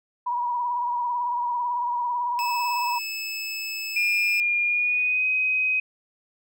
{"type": "tone with vibrato", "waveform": "sine", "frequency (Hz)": 968, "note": "B5", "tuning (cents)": -35, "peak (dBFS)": -23, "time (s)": [0.26, 2.99], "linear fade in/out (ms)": 10, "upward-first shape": "triangle", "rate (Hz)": 18, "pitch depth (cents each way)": 55}
{"type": "tone", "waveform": "25% pulse", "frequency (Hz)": 2606, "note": "E7", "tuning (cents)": -20, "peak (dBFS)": -25, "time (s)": [2.39, 4.4], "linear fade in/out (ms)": 0}
{"type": "tone with pitch glide", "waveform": "sine", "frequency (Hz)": [2416, 2519], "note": ["D7", "D#7"], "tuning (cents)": [48, 21], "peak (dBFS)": -20, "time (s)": [3.96, 5.8], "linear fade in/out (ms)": 5, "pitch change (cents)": 73, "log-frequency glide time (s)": [4.64, 5.27]}
{"effects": []}